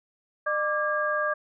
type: tone cluster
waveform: sine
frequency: 604 / 1176 / 1626 Hz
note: D5 / D6 / G#6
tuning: +48 / +2 / -37 cents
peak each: -28 dBFS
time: 0.46-1.34 s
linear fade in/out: 10 ms
effects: none